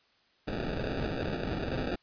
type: noise with sample-and-hold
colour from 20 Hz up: violet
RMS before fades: -33 dBFS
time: 0.47-1.96 s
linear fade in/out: 10 ms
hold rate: 1050 Hz
effects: white hiss -67 dBFS RMS until 2.02 s + resampled to 11025 Hz